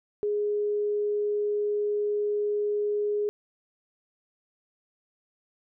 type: tone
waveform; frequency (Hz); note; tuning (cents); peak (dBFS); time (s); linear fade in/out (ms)
sine; 415.3; G#4; 0; -24; 0.23-3.29; 0
effects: none